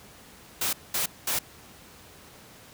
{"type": "noise bursts", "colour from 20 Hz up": "white", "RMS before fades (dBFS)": -27, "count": 3, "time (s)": [0.61, 1.39], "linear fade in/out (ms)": 5, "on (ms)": 120, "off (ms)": 210, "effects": ["pink hiss -50 dBFS RMS until 2.73 s", "high-pass 60 Hz 12 dB/octave"]}